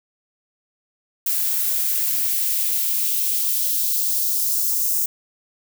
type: noise with high-pass filter sweep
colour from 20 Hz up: violet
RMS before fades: -21 dBFS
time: 1.26-5.06 s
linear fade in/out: 5 ms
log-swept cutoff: 1100 to 6500 Hz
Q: 1.4
effects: none